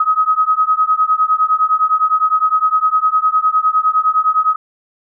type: beating tone pair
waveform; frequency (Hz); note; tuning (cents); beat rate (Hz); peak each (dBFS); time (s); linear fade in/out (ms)
sine; 1262 / 1271.8; D#6 / D#6; +24 / +38; 9.8; -14; 0-4.56; 5
effects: none